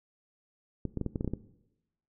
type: clicks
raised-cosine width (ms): 3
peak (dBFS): -19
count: 9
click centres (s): 0.853 / 0.973 / 1.013 / 1.063 / 1.158 / 1.209 / 1.246 / 1.277 / 1.336
effects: noise-tail reverb RT60 0.9 s tail -17 dB re dry